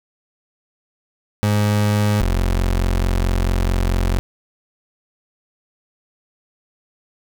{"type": "tone pair in turn", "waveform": "30% pulse", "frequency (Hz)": [104.2, 44.55], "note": ["G#2", "F1"], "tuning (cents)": [6, 35], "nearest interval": "octave + minor third", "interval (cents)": 1471, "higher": "first", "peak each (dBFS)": [-12, -13], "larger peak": "first", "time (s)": [[1.43, 2.21], [2.21, 4.19]], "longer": "second", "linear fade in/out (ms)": 0, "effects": []}